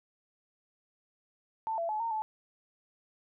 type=tone with pitch steps; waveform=sine; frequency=888 / 673 / 857 / 918 / 868 Hz; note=A5 / E5 / A5 / A#5 / A5; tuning=+16 / +36 / -46 / -27 / -24 cents; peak=-30 dBFS; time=1.67-2.22 s; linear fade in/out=0 ms; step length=110 ms; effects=none